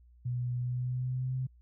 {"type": "tone with pitch glide", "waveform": "sine", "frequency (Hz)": [123.1, 129.44], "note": ["B2", "C3"], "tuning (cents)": [-5, -18], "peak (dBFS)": -30, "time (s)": [0.25, 1.47], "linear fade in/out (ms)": 10, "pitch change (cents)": 87, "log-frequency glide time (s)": [0.59, 1.35], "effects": ["added 60 Hz sine -56 dBFS peak until 1.61 s"]}